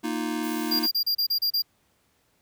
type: chord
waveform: square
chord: Bb suspended fourth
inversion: none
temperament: just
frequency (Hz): 233.1 / 310.8 / 349.6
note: Bb3 / Eb4 / F4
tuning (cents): 0 / -2 / +2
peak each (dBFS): -32 / -30 / -35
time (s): 0.03-0.87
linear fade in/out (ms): 20
type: noise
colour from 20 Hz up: blue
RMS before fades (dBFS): -41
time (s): 0.43-0.9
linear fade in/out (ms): 5
type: tone bursts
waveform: square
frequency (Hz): 4786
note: D8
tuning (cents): +32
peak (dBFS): -22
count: 8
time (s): 0.71-1.622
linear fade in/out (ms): 10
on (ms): 86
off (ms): 32
effects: pink hiss -67 dBFS RMS until 2.41 s + high-pass 60 Hz 12 dB/octave